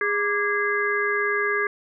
harmonic tone with a mistuned harmonic, 411.8 Hz, G#4, 15 cents flat, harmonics 1 / 3 / 4 / 5, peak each -26 / -28 / -24 / -28 dBFS, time 0.01-1.67 s, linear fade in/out 2 ms, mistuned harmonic 3, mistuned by -81 cents, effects none

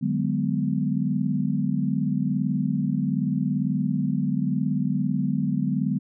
sine chord, G# half-diminished seventh, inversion second, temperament just, 149.51 / 186.89 / 207.7 / 249.2 Hz, D3 / F#3 / G#3 / B3, +31 / +18 / 0 / +16 cents, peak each -27 dBFS, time 0.01-5.99 s, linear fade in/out 20 ms, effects none

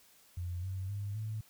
sine tone with pitch steps, 88.2 / 94.53 / 101.32 / 108.59 Hz, F2 / F#2 / G#2 / A2, +18 / +38 / -42 / -22 cents, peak -35 dBFS, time 0.37-1.41 s, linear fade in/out 5 ms, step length 260 ms, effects white hiss -63 dBFS RMS until 1.49 s

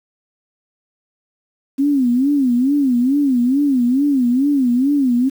sine tone with vibrato, 264 Hz, C4, 16 cents sharp, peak -12 dBFS, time 1.78-5.3 s, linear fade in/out 20 ms, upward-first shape sine, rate 2.3 Hz, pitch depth 170 cents each way, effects 7-bit

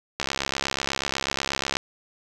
click train, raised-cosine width 0.2 ms, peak -7 dBFS, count 108, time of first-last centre 0.2-1.769 s, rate 68.2 Hz, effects none

